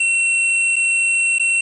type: tone with dropouts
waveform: square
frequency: 2717 Hz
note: F7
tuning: 48 cents flat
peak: -15 dBFS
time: 0-1.61 s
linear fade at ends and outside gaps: 5 ms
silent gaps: 0.759-0.763 / 1.385-1.396 s
effects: resampled to 22050 Hz + 7-bit